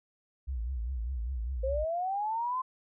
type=tone with vibrato; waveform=sine; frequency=61 Hz; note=B1; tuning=21 cents flat; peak=-31 dBFS; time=0.47-1.85 s; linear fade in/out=20 ms; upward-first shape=triangle; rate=5 Hz; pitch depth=210 cents each way
type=linear sweep; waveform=sine; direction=up; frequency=516 to 1046.5 Hz; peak=-29 dBFS; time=1.63-2.62 s; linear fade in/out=10 ms
effects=none